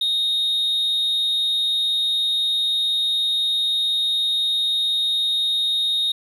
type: tone with amplitude modulation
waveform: sine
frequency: 3723 Hz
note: A#7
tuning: 3 cents flat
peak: -14 dBFS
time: 0.01-6.12 s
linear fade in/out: 5 ms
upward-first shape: sine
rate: 290 Hz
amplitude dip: 45%
effects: tanh soft clip ceiling -16 dBFS + 9-bit